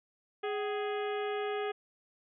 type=harmonic tone with a mistuned harmonic; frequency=415.3 Hz; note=G#4; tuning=in tune; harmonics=1 / 2 / 3 / 4 / 5 / 6 / 7 / 8; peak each=-33 / -39 / -43 / -45 / -47 / -49 / -50 / -51 dBFS; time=0.43-1.72 s; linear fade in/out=10 ms; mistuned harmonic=2; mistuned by=-140 cents; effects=none